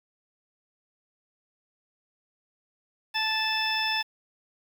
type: harmonic tone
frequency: 877 Hz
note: A5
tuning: 6 cents flat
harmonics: 1 / 2 / 3 / 4 / 6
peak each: -31 / -31 / -31 / -31 / -31 dBFS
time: 3.14-4.03 s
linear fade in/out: 20 ms
effects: 8-bit